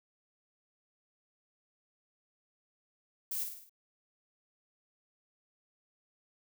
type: noise with echo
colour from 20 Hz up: violet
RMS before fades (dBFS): -36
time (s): 3.31-3.44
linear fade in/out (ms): 5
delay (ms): 51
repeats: 5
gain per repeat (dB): -5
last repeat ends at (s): 3.695
effects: none